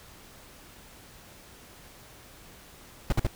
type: noise bursts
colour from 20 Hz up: brown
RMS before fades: -22 dBFS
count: 3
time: 3.1-3.269 s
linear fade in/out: 2 ms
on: 23 ms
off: 50 ms
effects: pink hiss -51 dBFS RMS until 3.35 s